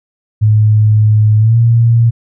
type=tone with pitch glide; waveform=sine; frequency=107.3 to 116.34 Hz; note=A2 to A#2; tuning=-43 to -3 cents; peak=-5 dBFS; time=0.41-2.11 s; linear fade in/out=20 ms; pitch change=+140 cents; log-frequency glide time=1.38-1.57 s; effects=none